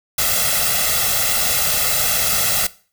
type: noise with comb filter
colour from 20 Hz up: white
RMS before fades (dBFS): -18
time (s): 0.18-2.67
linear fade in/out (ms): 5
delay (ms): 1.5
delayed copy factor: +0.85
effects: noise-tail reverb RT60 0.4 s tail -19 dB re dry